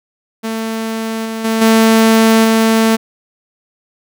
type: tone with level steps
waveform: sawtooth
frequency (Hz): 223.4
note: A3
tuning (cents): +27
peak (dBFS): -14 / -16 / -9 / -3 / -5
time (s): 0.43-2.97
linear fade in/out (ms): 20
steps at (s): 1.25 / 1.44 / 1.61 / 2.44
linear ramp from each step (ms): 10
effects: none